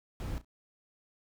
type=noise with echo; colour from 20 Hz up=brown; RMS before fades=-36 dBFS; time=0.2-0.38 s; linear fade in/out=0 ms; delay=33 ms; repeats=2; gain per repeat=-14 dB; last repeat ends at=0.446 s; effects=none